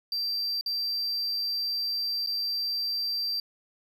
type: tone with dropouts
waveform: triangle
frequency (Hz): 4699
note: D8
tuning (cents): 0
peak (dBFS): -26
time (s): 0.12-3.4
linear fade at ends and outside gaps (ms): 2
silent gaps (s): 0.611-0.661 / 2.263-2.271
effects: none